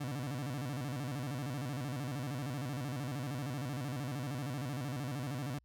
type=tone with vibrato; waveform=30% pulse; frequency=134.3 Hz; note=C3; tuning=46 cents sharp; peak=-34 dBFS; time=0-5.59 s; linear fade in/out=10 ms; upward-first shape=square; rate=13 Hz; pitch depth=150 cents each way; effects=added 60 Hz sine -67 dBFS peak until 5.64 s